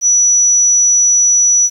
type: tone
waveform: sine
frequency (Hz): 5900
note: F#8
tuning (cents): -6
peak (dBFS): -7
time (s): 0.01-1.7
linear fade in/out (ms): 50
effects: 7-bit